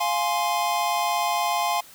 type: chord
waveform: square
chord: F minor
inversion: none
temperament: equal with one note detuned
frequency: 698.5 / 835.4 / 1046.5 Hz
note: F5 / Ab5 / C6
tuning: 0 / +10 / 0 cents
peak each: -27 dBFS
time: 0-1.81 s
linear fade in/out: 10 ms
effects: white hiss -48 dBFS RMS until 1.94 s